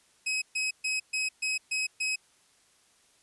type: tone bursts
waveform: sawtooth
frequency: 2546 Hz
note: D#7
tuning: 39 cents sharp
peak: -24 dBFS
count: 7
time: 0.26-2.16 s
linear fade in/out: 10 ms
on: 160 ms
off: 130 ms
effects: white hiss -64 dBFS RMS until 3.22 s + resampled to 24000 Hz